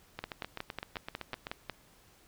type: two click trains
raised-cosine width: 0.3 ms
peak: -22 / -20 dBFS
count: 11 / 9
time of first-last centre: 0.19-1.469 / 0.24-1.697 s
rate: 7.82 / 5.49 Hz
effects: pink hiss -62 dBFS RMS until 2.27 s